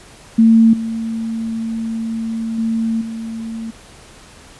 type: tone with level steps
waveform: sine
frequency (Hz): 225.7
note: A3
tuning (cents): +44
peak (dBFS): -6 / -19 / -15 / -23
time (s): 0.38-3.71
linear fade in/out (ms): 10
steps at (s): 0.73 / 2.58 / 3.01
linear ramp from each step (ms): 5
effects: pink hiss -42 dBFS RMS until 4.59 s + resampled to 24000 Hz